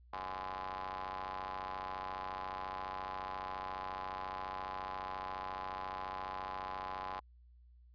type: ring-modulated tone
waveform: sawtooth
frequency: 94.4 Hz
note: F#2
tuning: 35 cents sharp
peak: -33 dBFS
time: 0.13-7.2 s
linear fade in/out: 5 ms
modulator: 929 Hz
effects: added 60 Hz sine -58 dBFS peak until 7.94 s + resampled to 11025 Hz